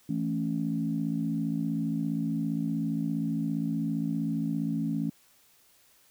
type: chord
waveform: sine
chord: A major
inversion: second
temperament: equal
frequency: 164.81 / 220 / 277.2 Hz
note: E3 / A3 / C#4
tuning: 0 / 0 / 0 cents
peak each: -31 dBFS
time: 0.09-5.1 s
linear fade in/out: 5 ms
effects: tanh soft clip ceiling -17 dBFS + white hiss -62 dBFS RMS until 6.1 s